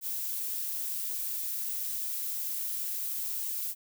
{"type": "noise", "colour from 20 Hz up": "violet", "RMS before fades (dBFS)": -34, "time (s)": [0.01, 3.75], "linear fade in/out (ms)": 50, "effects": []}